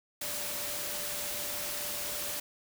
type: tone in noise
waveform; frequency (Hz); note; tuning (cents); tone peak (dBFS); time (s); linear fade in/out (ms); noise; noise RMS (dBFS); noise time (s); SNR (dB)
sine; 587.3; D5; 0; -46; 0.21-2.4; 5; white; -36; 0.21-2.4; -13
effects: none